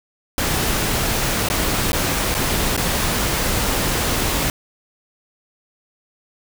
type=noise with dropouts; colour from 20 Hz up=pink; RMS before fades=-20 dBFS; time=0.38-4.5 s; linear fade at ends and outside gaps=1 ms; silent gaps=1.487-1.5 / 1.919-1.93 / 2.343-2.349 / 2.766-2.776 s; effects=none